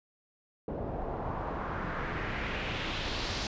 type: noise with low-pass filter sweep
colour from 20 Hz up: pink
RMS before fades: -35 dBFS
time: 0.68-3.47 s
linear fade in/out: 2 ms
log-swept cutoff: 570 to 5100 Hz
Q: 1.9
effects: resampled to 16000 Hz